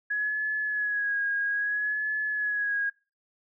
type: tone with vibrato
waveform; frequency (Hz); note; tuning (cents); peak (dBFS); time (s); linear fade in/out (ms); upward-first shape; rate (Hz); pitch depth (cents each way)
sine; 1675; G#6; +14; -25; 0.1-2.9; 10; sine; 0.61; 42
effects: noise-tail reverb RT60 0.3 s tail -21 dB re dry